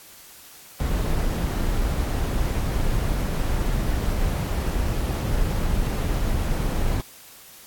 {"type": "noise", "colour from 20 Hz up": "brown", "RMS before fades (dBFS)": -23, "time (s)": [0.8, 7.01], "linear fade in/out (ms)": 2, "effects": ["white hiss -46 dBFS RMS until 7.66 s", "AAC 64 kbps"]}